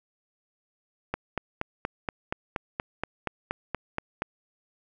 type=click train; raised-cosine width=0.5 ms; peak=-13 dBFS; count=14; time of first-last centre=1.14-4.221 s; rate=4.22 Hz; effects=none

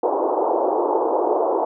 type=band-pass noise; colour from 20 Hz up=pink; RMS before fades=-20 dBFS; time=0.03-1.65 s; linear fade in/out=5 ms; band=340 to 960 Hz; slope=48 dB/octave; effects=none

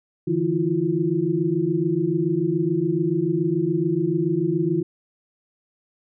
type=tone cluster; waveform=sine; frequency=148.6 / 166.1 / 325.2 / 352.2 Hz; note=D3 / E3 / E4 / F4; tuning=+21 / +13 / -23 / +15 cents; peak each=-28 / -25 / -24 / -23 dBFS; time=0.27-4.83 s; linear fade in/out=10 ms; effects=none

